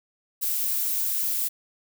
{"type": "noise", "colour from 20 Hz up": "violet", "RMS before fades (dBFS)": -26, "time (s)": [0.41, 1.49], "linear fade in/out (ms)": 20, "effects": []}